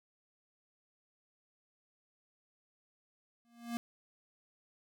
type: tone with exponential growth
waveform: square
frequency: 235.2 Hz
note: A#3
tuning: 16 cents sharp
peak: -33 dBFS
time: 3.45-3.77 s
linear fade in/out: 0 ms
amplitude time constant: 69 ms
effects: none